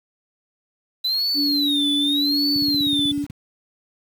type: tone with vibrato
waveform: triangle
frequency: 3951 Hz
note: B7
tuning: in tune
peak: -18 dBFS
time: 1.04-3.12 s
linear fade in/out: 10 ms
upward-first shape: sine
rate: 0.85 Hz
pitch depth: 220 cents each way
type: tone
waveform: sine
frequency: 287.6 Hz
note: D4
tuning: 36 cents flat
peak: -21 dBFS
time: 1.34-3.27 s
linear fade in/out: 50 ms
type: click train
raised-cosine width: 5 ms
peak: -19 dBFS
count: 13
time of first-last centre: 2.56-3.301 s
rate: 16.2 Hz
effects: high-pass 100 Hz 12 dB/octave + 7-bit